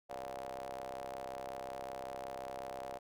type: ring-modulated tone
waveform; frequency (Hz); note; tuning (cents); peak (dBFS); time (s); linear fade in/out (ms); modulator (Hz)
sawtooth; 65.41; C2; 0; -35; 0.09-2.99; 20; 640
effects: none